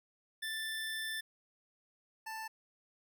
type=tone pair in turn; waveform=25% pulse; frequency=1767 / 883.5 Hz; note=A6 / A5; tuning=+7 / +7 cents; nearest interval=octave; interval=1200 cents; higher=first; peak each=-33 / -37 dBFS; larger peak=first; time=0.42-1.21 / 2.26-2.48 s; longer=first; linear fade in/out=10 ms; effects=none